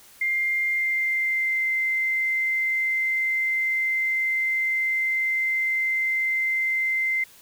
sine tone with pitch glide, 2100 to 2079 Hz, C7 to C7, +6 to -12 cents, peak -21 dBFS, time 0.21-7.24 s, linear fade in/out 5 ms, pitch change -18 cents, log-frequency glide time 0.73-1.7 s, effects white hiss -51 dBFS RMS until 7.41 s

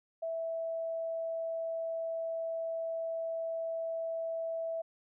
sine tone, 657 Hz, E5, 6 cents flat, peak -33 dBFS, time 0.22-4.82 s, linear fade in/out 10 ms, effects none

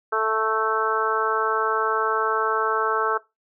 harmonic tone, 220 Hz, A3, in tune, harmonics 2 / 3 / 4 / 5 / 6 / 7, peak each -25 / -31 / -29 / -27 / -24 / -29 dBFS, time 0.12-3.18 s, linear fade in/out 10 ms, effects noise-tail reverb RT60 0.2 s tail -19 dB re dry

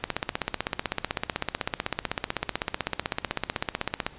click train, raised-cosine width 0.3 ms, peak -9 dBFS, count 65, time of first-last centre 0.04-4.065 s, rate 15.9 Hz, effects pink hiss -49 dBFS RMS until 4.18 s + resampled to 8000 Hz

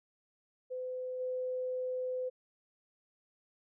sine tone with level steps, 508 Hz, B4, 49 cents sharp, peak -36 / -33 dBFS, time 0.7-2.3 s, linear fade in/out 20 ms, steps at 1.19 s, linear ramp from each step 20 ms, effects none

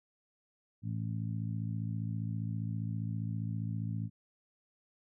harmonic tone, 55 Hz, A1, in tune, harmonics 2 / 3 / 4 / 5, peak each -35 / -39 / -43 / -48 dBFS, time 0.82-4.1 s, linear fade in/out 50 ms, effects none

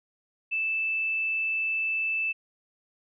sine tone, 2637 Hz, E7, in tune, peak -25 dBFS, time 0.51-2.33 s, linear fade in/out 20 ms, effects none

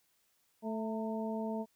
harmonic tone with a mistuned harmonic, 220 Hz, A3, in tune, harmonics 1 / 2 / 3 / 4, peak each -36 / -41 / -41 / -44 dBFS, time 0.62-1.66 s, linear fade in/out 50 ms, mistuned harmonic 4, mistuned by +53 cents, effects white hiss -74 dBFS RMS until 1.75 s

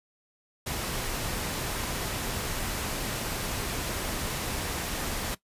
pink noise, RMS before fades -32 dBFS, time 0.66-5.35 s, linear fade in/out 10 ms, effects noise-tail reverb RT60 0.1 s tail -18 dB re dry + resampled to 32000 Hz

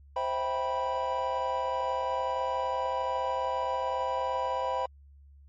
triangle chord, C major seventh, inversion none, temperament just, 523.3 / 654.1 / 784.9 / 981.1 Hz, C5 / E5 / G5 / B5, 0 / -14 / +2 / -12 cents, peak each -31 / -35 / -33 / -29 dBFS, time 0.16-4.86 s, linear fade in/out 5 ms, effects added 70 Hz sine -51 dBFS peak until 5.48 s + MP3 32 kbps

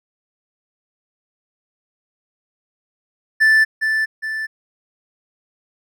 triangle tone with echo, 1760 Hz, A6, in tune, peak -8 dBFS, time 3.4-3.65 s, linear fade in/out 20 ms, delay 410 ms, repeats 2, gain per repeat -6 dB, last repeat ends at 4.47 s, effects none

